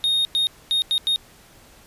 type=tone bursts at uneven times; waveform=triangle; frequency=3708 Hz; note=A#7; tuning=10 cents flat; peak=-16 dBFS; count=5; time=0.04-0.25 / 0.35-0.47 / 0.71-0.82 / 0.91-0.98 / 1.07-1.16 s; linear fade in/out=0 ms; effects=pink hiss -50 dBFS RMS until 1.86 s + resampled to 32000 Hz